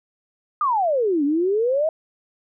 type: exponential two-way sweep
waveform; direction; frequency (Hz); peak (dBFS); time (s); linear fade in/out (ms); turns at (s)
sine; down then up; 1244.5 to 277.2 to 654; -17; 0.61-1.89; 2; 1.24
effects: none